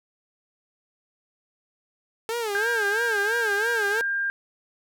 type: tone with vibrato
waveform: sawtooth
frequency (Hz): 437.5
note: A4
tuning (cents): -10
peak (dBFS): -22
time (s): 2.29-4.01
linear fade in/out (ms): 0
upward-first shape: sine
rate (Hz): 3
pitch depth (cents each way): 150
type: tone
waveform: sine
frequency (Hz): 1600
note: G6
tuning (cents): +35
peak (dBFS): -23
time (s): 2.55-4.3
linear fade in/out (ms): 0
effects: none